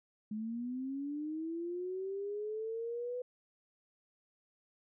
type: linear sweep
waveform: sine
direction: up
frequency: 210 to 500 Hz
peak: -36 dBFS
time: 0.31-3.22 s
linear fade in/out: 5 ms
effects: none